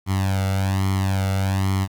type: tone with flanger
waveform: sawtooth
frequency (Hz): 96.3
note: G2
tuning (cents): -30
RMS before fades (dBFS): -21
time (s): 0.06-1.88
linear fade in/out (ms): 50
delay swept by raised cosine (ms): 0.94 to 1.44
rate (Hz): 1.2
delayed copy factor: +0.9
effects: 9-bit